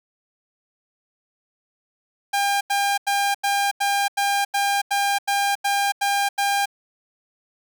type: tone bursts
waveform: sawtooth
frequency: 802 Hz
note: G5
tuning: 39 cents sharp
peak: -15 dBFS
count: 12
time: 2.33-6.658 s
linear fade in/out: 10 ms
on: 280 ms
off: 88 ms
effects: none